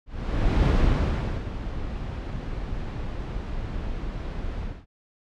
brown noise with ADSR envelope, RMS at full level -18 dBFS, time 0.06-4.86 s, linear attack 610 ms, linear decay 770 ms, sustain -13 dB, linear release 240 ms, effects low-pass 4000 Hz 12 dB/octave

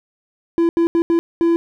triangle tone bursts at uneven times, 336.4 Hz, E4, 35 cents sharp, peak -10 dBFS, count 5, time 0.58-0.69 / 0.77-0.87 / 0.95-1.02 / 1.1-1.19 / 1.41-1.56 s, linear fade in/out 0 ms, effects none

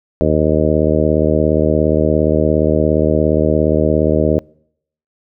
harmonic tone, 77.2 Hz, D#2, 13 cents flat, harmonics 1 / 2 / 3 / 4 / 5 / 6 / 7 / 8, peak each -19 / -19 / -19 / -19 / -19 / -19 / -19 / -19 dBFS, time 0.21-4.39 s, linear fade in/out 0 ms, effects noise-tail reverb RT60 0.7 s tail -26 dB re dry

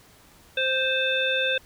harmonic tone with a mistuned harmonic, 523.3 Hz, C5, in tune, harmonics 1 / 3 / 5 / 7, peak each -27 / -27 / -27 / -27 dBFS, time 0.57-1.58 s, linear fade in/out 5 ms, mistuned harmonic 7, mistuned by -39 cents, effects pink hiss -54 dBFS RMS until 1.65 s

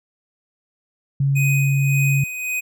sine tone, 138.59 Hz, C#3, in tune, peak -15 dBFS, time 1.2-2.24 s, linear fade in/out 5 ms
square tone with tremolo, 2500 Hz, D#7, 8 cents sharp, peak -21 dBFS, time 1.35-2.61 s, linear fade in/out 20 ms, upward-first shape sine, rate 1.8 Hz, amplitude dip 55%
effects none

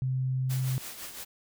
sine tone, 130 Hz, C3, 11 cents flat, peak -26 dBFS, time 0.02-0.78 s, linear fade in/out 0 ms
white noise with tremolo, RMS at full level -39 dBFS, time 0.49-1.25 s, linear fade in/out 20 ms, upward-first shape triangle, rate 5.9 Hz, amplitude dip 60%
effects none

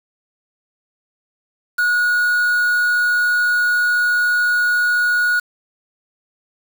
triangle tone with quantisation, 1453 Hz, F#6, 32 cents flat, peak -12 dBFS, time 1.78-5.4 s, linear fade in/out 10 ms, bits 5, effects none

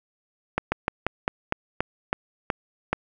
slowing click train, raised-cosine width 0.5 ms, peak -7 dBFS, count 10, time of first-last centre 0.58-2.93 s, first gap 140 ms, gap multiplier 1.15, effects none

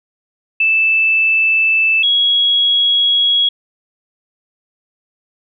sine tone pair in turn, 2637 / 3322 Hz, E7 / G#7, 0 / 0 cents, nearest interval major third, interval 400 cents, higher second, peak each -10 dBFS, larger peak neither, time 0.6-2.03 / 2.03-3.49 s, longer second, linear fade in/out 5 ms, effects none

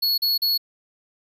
square tone bursts, 4366 Hz, C#8, 27 cents flat, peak -19 dBFS, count 3, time 0.02-0.578 s, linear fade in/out 10 ms, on 160 ms, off 39 ms, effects none

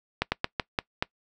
slowing click train, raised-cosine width 0.3 ms, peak -8 dBFS, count 6, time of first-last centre 0.22-1.025 s, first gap 100 ms, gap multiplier 1.24, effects noise-tail reverb RT60 0.1 s tail -23 dB re dry

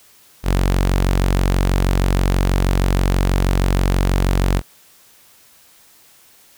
sawtooth tone, 46.25 Hz, F#1, in tune, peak -10 dBFS, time 0.43-4.62 s, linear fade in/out 50 ms, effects white hiss -50 dBFS RMS until 6.57 s

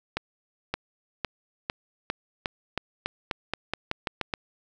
accelerating click train, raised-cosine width 0.3 ms, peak -11 dBFS, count 15, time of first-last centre 0.17-4.338 s, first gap 570 ms, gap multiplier 0.89, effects none

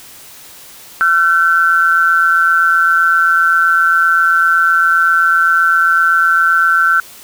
sine tone pair together, 1359 / 1526.7 Hz, F6 / G6, -48 / -46 cents, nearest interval major second, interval 202 cents, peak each -11 dBFS, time 1.01-7 s, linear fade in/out 0 ms, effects white hiss -37 dBFS RMS until 7.23 s

